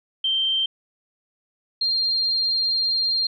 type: tone pair in turn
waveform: sine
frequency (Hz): 3136 / 4195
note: G7 / C8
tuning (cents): 0 / +4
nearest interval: perfect fourth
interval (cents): 504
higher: second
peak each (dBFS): -19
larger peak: neither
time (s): 0.24-0.66 / 1.81-3.27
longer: second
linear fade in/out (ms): 5
effects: none